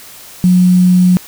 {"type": "tone with quantisation", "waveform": "sine", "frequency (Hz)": 181.1, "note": "F#3", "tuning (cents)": -37, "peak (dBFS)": -5, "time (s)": [0.44, 1.17], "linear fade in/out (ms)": 0, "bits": 5, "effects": ["white hiss -35 dBFS RMS until 1.27 s"]}